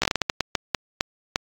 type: slowing click train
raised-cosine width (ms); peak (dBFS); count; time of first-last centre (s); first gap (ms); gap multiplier
0.2; -3; 13; 0.02-1.359; 14; 1.34
effects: AAC 64 kbps